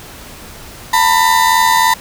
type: tone pair together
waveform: 35% pulse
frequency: 904.7 / 987.8 Hz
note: A5 / B5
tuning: +48 / 0 cents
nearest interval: major second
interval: 152 cents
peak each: -10 dBFS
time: 0.93-1.94 s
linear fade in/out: 5 ms
effects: pink hiss -34 dBFS RMS until 2 s